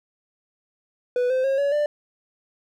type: tone with pitch steps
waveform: triangle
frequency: 493.9 / 516.7 / 540.5 / 565.4 / 591.4 Hz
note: B4 / C5 / C#5 / C#5 / D5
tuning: 0 / -22 / -44 / +34 / +12 cents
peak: -17 dBFS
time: 1.16-1.86 s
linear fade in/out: 2 ms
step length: 140 ms
effects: none